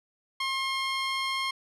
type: tone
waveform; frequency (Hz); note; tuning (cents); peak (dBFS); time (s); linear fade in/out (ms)
15% pulse; 1069; C6; +37; -21; 0.4-1.51; 5
effects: low-pass 7000 Hz 12 dB/octave

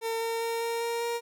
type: tone with pitch steps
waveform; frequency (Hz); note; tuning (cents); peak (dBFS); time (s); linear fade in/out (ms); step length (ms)
30% pulse; 454 / 457.2 / 460.3 / 463.5 / 466.8 / 470; A#4 / A#4 / A#4 / A#4 / A#4 / A#4; -46 / -34 / -22 / -10 / +2 / +14; -26; 0.01-1.21; 50; 200
effects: none

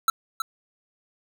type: tone with echo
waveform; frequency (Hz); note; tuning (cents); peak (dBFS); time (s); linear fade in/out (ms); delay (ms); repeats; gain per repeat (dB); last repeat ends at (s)
square; 1326; E6; +10; -17; 0.08-0.1; 2; 320; 1; -8; 0.42
effects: none

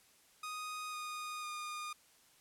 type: tone with pitch steps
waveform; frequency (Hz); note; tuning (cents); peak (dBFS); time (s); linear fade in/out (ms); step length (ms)
sawtooth; 1244.5 / 1231.6 / 1218.9; D#6 / D#6 / D#6; 0 / -18 / -36; -37; 0.43-1.93; 5; 500
effects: white hiss -66 dBFS RMS until 2.4 s + low-pass 12000 Hz 12 dB/octave

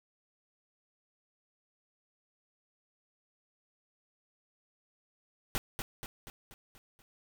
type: noise with echo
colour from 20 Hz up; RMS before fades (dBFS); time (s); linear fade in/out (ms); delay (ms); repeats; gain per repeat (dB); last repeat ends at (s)
pink; -32; 5.55-5.58; 0; 240; 6; -5; 7.02
effects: none

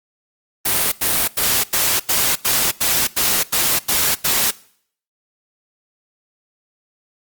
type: noise bursts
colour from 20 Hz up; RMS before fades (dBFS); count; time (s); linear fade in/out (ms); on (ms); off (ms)
white; -17; 11; 0.65-4.51; 10; 270; 89
effects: noise-tail reverb RT60 0.6 s tail -21 dB re dry + Opus 32 kbps

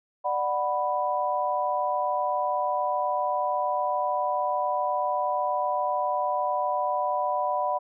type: chord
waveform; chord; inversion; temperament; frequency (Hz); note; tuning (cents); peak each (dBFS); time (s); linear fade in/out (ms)
sine; B minor; first; just; 592.7 / 740.8 / 987.8; D5 / F#5 / B5; +16 / +2 / 0; -29 / -28 / -27; 0.24-7.79; 20
effects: none

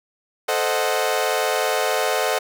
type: chord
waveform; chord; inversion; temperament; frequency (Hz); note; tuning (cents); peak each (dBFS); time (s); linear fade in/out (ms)
sawtooth; A diminished seventh; none; equal; 440 / 523.3 / 622.3 / 740; A4 / C5 / Eb5 / Gb5; 0 / 0 / 0 / 0; -21; 0.48-2.39; 10
effects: none

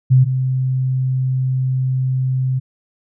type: tone pair in turn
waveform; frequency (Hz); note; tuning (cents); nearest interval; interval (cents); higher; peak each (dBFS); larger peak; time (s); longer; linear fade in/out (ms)
sine; 129.4 / 129.98; C3 / C3; -19 / -11; unison; 8; second; -7 / -15; first; 0.1-0.25 / 0.25-2.6; second; 20
effects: none

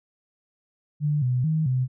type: tone with pitch steps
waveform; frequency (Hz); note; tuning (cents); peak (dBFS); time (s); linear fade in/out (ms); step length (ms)
sine; 148.5 / 125.6 / 157.6 / 128.2; D3 / B2 / D#3 / C3; +20 / +30 / +23 / -35; -20; 1-1.88; 50; 220
effects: none

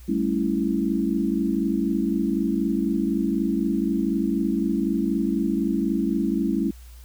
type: chord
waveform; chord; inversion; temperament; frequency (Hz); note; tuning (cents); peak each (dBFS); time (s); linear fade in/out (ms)
sine; A dominant seventh; third; equal; 196 / 220 / 277.2 / 329.6; G3 / A3 / C#4 / E4; 0 / 0 / 0 / 0; -26; 0.08-6.71; 10
effects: added 60 Hz sine -41 dBFS peak until 7.04 s + white hiss -54 dBFS RMS until 7.04 s

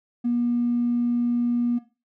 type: tone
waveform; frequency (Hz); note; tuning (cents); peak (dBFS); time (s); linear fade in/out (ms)
triangle; 240; B3; -49; -16; 0.24-1.79; 20
effects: noise-tail reverb RT60 0.3 s tail -18 dB re dry + tanh soft clip ceiling -18 dBFS

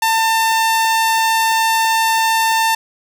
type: tone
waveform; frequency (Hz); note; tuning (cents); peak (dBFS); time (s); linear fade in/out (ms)
sawtooth; 897; A5; +33; -9; 0.02-2.75; 5
effects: none

